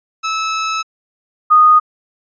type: tone pair in turn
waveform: sawtooth / sine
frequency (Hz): 1303 / 1237.7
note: E6 / D#6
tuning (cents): -20 / -9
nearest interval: minor second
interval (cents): 89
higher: first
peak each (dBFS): -13 / -5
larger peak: second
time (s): 0.23-0.83 / 1.5-1.8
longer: first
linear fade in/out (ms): 20
effects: resampled to 16000 Hz